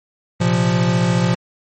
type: chord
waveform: square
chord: Bb suspended second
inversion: none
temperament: equal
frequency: 116.54 / 130.81 / 174.61 Hz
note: Bb2 / C3 / F3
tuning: 0 / 0 / 0 cents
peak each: -20 / -22 / -17 dBFS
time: 0.4-1.35 s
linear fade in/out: 10 ms
effects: MP3 32 kbps